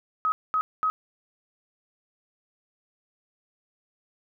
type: tone bursts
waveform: sine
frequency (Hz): 1269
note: D#6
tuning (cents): +34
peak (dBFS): -21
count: 3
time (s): 0.25-0.9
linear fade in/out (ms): 0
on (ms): 70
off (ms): 220
effects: none